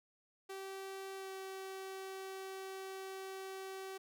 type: tone with pitch glide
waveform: sawtooth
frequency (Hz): 386.4 to 383.1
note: G4 to G4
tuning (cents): -25 to -40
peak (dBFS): -40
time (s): 0.49-3.98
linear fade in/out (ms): 10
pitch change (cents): -15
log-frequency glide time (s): 1.16-1.3
effects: none